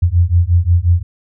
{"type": "beating tone pair", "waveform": "sine", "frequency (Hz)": [84.3, 89.9], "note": ["E2", "F#2"], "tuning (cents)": [39, -49], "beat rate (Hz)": 5.6, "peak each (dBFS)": -12, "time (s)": [0.02, 1.03], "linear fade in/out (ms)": 10, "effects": []}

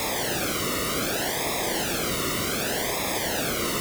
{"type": "noise with flanger", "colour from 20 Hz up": "pink", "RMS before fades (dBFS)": -27, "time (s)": [0, 3.8], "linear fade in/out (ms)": 0, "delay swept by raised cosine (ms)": [0.67, 1.24], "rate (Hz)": 0.66, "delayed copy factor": -0.9, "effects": []}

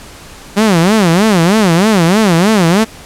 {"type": "tone with vibrato", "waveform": "sawtooth", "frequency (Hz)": 190.8, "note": "G3", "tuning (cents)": -47, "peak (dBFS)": -3, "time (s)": [0.56, 2.85], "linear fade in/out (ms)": 20, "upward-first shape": "sine", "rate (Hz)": 3.2, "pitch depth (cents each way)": 270, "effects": ["pink hiss -34 dBFS RMS until 3.05 s", "low-pass 11000 Hz 12 dB/octave"]}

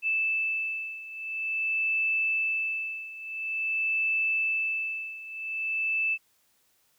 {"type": "beating tone pair", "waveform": "sine", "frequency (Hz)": [2634, 2634.48], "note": ["E7", "E7"], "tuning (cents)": [-2, -2], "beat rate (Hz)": 0.48, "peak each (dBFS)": [-28, -31], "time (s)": [0.02, 6.18], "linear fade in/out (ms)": 50, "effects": ["white hiss -68 dBFS RMS until 6.98 s"]}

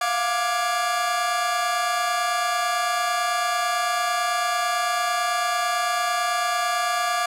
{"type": "tone cluster", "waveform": "40% pulse", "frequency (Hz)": [683, 712, 1177, 1671], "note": ["F5", "F5", "D6", "G#6"], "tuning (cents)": [-39, 33, 3, 10], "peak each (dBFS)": [-31, -25, -24, -29], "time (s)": [0.01, 7.26], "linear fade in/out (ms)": 5, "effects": ["low-pass 12000 Hz 12 dB/octave"]}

